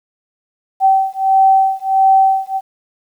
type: beating tone pair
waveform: sine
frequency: 770 / 771.5 Hz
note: G5 / G5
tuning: -31 / -28 cents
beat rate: 1.5 Hz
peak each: -12 dBFS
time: 0.8-2.61 s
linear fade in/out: 50 ms
effects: 8-bit